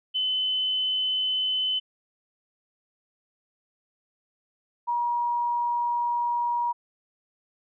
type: tone pair in turn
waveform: sine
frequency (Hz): 3032 / 955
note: F#7 / A#5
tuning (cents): +42 / +42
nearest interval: octave + minor sixth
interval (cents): 2000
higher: first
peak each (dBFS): -23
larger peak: neither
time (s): 0.14-1.8 / 4.87-6.73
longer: second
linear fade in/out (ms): 20
effects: none